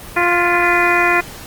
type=harmonic tone with a mistuned harmonic; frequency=350 Hz; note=F4; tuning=4 cents sharp; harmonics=1 / 2 / 3 / 4 / 5 / 6 / 7; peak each=-19 / -19 / -19 / -19 / -19 / -19 / -19 dBFS; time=0.16-1.21 s; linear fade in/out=10 ms; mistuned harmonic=6; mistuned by=-58 cents; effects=pink hiss -34 dBFS RMS until 1.46 s + Opus 24 kbps